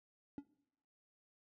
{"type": "tone with exponential decay", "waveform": "triangle", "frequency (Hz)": 284.1, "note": "C#4", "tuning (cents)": 43, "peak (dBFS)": -36, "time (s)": [0.38, 0.45], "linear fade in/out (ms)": 0, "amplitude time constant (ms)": 15, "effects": ["noise-tail reverb RT60 0.8 s tail -20 dB re dry", "high-pass 60 Hz 12 dB/octave"]}